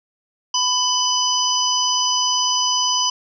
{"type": "harmonic tone", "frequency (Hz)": 998, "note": "B5", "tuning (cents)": 18, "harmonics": [1, 3, 5, 6], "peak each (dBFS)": [-22, -22, -22, -22], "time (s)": [0.54, 3.1], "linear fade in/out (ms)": 5, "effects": []}